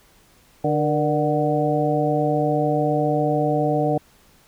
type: harmonic tone with a mistuned harmonic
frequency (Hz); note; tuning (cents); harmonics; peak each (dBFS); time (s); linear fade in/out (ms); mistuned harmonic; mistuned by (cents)
148.8; D3; +23; 1 / 2 / 3 / 4 / 5; -24 / -24 / -24 / -24 / -24; 0.64-3.98; 5; 3; +77
effects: pink hiss -55 dBFS RMS until 4.47 s